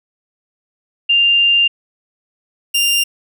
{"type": "tone pair in turn", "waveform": ["sine", "sawtooth"], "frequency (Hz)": [2794, 2794], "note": ["F7", "F7"], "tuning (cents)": [0, 0], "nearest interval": "unison", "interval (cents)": 0, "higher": "neither", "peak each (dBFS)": -9, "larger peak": "neither", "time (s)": [[1.09, 1.68], [2.74, 3.04]], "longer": "first", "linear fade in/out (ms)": 10, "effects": []}